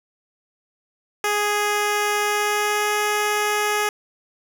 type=tone with pitch glide; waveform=10% pulse; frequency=415.3 to 418.4 Hz; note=G#4 to G#4; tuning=0 to +13 cents; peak=-11 dBFS; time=1.24-3.89 s; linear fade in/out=2 ms; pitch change=+13 cents; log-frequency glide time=2.22-2.95 s; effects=none